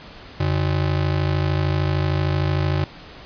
square ring-modulated tone, 116.1 Hz, A#2, 7 cents flat, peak -16 dBFS, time 0.4-2.84 s, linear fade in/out 0 ms, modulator 26.6 Hz, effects pink hiss -41 dBFS RMS until 3.25 s + resampled to 11025 Hz

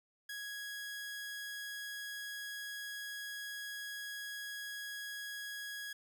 sawtooth tone, 1661.2 Hz, G#6, in tune, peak -38 dBFS, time 0.29-5.93 s, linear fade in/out 5 ms, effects none

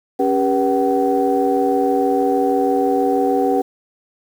sine tone cluster, 277.9 / 397.6 / 483.9 / 758 Hz, C#4 / G4 / B4 / F#5, +4 / +25 / -35 / +42 cents, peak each -19 dBFS, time 0.19-3.62 s, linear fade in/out 10 ms, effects tanh soft clip ceiling -5 dBFS + 7-bit

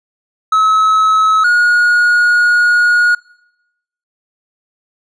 triangle tone pair in turn, 1289 / 1443.6 Hz, E6 / F#6, -39 / -43 cents, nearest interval major second, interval 196 cents, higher second, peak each -6 dBFS, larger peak neither, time 0.52-1.44 / 1.44-3.15 s, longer second, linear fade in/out 5 ms, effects noise-tail reverb RT60 0.9 s tail -25 dB re dry + resampled to 22050 Hz

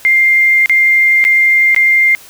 sine tone with dropouts, 2104 Hz, C7, 9 cents sharp, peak -6 dBFS, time 0.05-2.15 s, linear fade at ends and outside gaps 0 ms, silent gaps 0.659-0.696 / 1.241-1.25 / 1.747-1.763 s, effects white hiss -38 dBFS RMS until 2.29 s

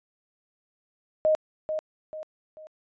sine tone with echo, 622.3 Hz, D#5, in tune, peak -18 dBFS, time 1.25-1.35 s, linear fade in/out 0 ms, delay 440 ms, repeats 3, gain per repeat -8 dB, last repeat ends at 2.67 s, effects resampled to 16000 Hz

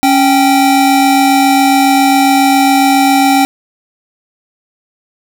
square tone pair together, 276.1 / 781 Hz, C#4 / G5, -7 / -7 cents, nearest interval octave + tritone, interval 1800 cents, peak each -10 dBFS, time 0.03-3.45 s, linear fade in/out 0 ms, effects none

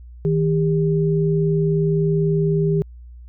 sine tone pair together, 158.74 / 400 Hz, D#3 / G4, +35 / +35 cents, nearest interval octave + major third, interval 1600 cents, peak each -17 / -20 dBFS, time 0.25-2.82 s, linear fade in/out 0 ms, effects added 60 Hz sine -37 dBFS peak until 3.28 s

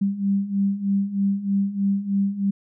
sine beating tone pair, 196 / 199.2 Hz, G3 / G3, 0 / +28 cents, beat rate 3.2 Hz, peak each -25 / -21 dBFS, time 0.01-2.51 s, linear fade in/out 10 ms, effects none

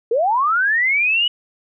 sine linear sweep, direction up, 430 to 2960 Hz, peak -14 dBFS, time 0.11-1.28 s, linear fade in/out 5 ms, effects none

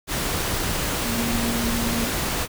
sine tone in noise, 233.1 Hz, A#3, in tune, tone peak -25 dBFS, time 1.04-2.09 s, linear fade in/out 50 ms, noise pink, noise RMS -25 dBFS, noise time 0.07-2.48 s, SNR -3 dB, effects none

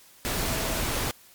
sine tone in noise, 653 Hz, E5, 17 cents flat, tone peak -37 dBFS, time 0.47-0.8 s, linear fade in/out 0 ms, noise pink, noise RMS -28 dBFS, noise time 0.25-1.11 s, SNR -12 dB, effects white hiss -54 dBFS RMS until 1.34 s + MP3 96 kbps

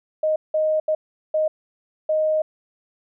sine tone bursts at uneven times, 622 Hz, D#5, 1 cent flat, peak -17 dBFS, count 5, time 0.23-0.36 / 0.54-0.8 / 0.88-0.95 / 1.34-1.48 / 2.09-2.42 s, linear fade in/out 5 ms, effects none

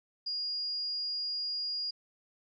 sine tone, 4850 Hz, D#8, 45 cents flat, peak -32 dBFS, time 0.26-1.91 s, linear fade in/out 10 ms, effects none

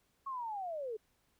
sine linear sweep, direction down, 1108.7 to 415.3 Hz, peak -37 dBFS, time 0.26-0.97 s, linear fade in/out 10 ms, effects pink hiss -75 dBFS RMS until 1.39 s

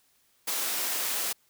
white high-pass noise, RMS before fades -30 dBFS, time 0.47-1.33 s, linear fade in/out 10 ms, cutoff 320 Hz, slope 12 dB/octave, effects white hiss -67 dBFS RMS until 1.49 s

